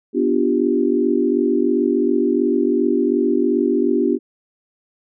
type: chord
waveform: sine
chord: G dominant seventh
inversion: first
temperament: equal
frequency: 246.9 / 293.7 / 349.2 / 392 Hz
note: B3 / D4 / F4 / G4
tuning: 0 / 0 / 0 / 0 cents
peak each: -20 dBFS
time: 0.13-4.19 s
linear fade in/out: 50 ms
effects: none